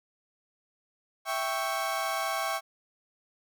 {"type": "chord", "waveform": "30% pulse", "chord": "C# diminished", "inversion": "first", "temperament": "equal", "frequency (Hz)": [659.3, 784, 1108.7], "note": ["E5", "G5", "C#6"], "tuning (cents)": [0, 0, 0], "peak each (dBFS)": [-31, -31, -30], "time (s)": [1.25, 2.61], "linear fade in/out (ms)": 50, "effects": []}